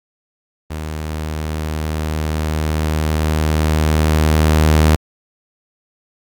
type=tone with level ramp; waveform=sawtooth; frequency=77.6 Hz; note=D#2; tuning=4 cents flat; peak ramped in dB=-19 to -5 dBFS; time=0.7-4.96 s; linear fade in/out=10 ms; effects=Opus 32 kbps